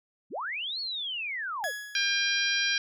sine linear two-way sweep, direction up then down, 130 to 4433 to 425.2 Hz, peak -31 dBFS, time 0.3-1.72 s, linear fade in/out 50 ms, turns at 0.8 s
40% pulse tone with exponential decay, 1679 Hz, G#6, 18 cents sharp, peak -28 dBFS, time 1.64-2.43 s, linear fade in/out 0 ms, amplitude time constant 170 ms
harmonic tone, 801 Hz, G5, 37 cents sharp, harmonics 2 / 3 / 4 / 5 / 6 / 7, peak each -29 / -31 / -32 / -33 / -34 / -34 dBFS, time 1.95-2.78 s, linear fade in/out 2 ms
effects none

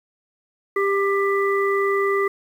harmonic tone, 396.2 Hz, G4, 18 cents sharp, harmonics 1 / 3 / 5, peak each -19 / -24 / -26 dBFS, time 0.76-2.28 s, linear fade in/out 5 ms, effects 8-bit

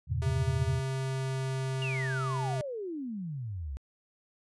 sine chord, E diminished seventh, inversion none, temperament just, 82.41 / 98.89 / 118.67 / 142.4 Hz, E2 / G2 / Bb2 / Db3, 0 / +16 / +31 / +47 cents, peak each -32 / -36 / -32 / -36 dBFS, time 0.07-0.82 s, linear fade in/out 50 ms
square tone with pitch glide, 133 to 131.85 Hz, C3 to C3, +29 to +14 cents, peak -31 dBFS, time 0.22-2.61 s, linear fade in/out 0 ms, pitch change -15 cents, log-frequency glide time 0.71-2.31 s
sine exponential sweep, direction down, 2883 to 62.2 Hz, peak -34 dBFS, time 1.82-3.77 s, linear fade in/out 0 ms
effects resampled to 24000 Hz

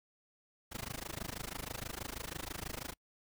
pink noise with amplitude modulation, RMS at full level -39 dBFS, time 0.71-2.94 s, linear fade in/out 20 ms, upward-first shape sine, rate 26.2 Hz, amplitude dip 100%, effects noise-tail reverb RT60 0.1 s tail -26 dB re dry

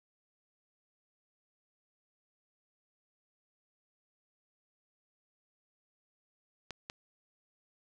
clicks, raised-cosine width 0.2 ms, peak -23 dBFS, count 2, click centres 6.707 / 6.899 s, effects none

